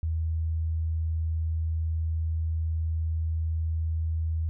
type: tone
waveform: sine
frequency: 80.6 Hz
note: E2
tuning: 38 cents flat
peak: -25 dBFS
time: 0.03-4.49 s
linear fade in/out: 0 ms
effects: none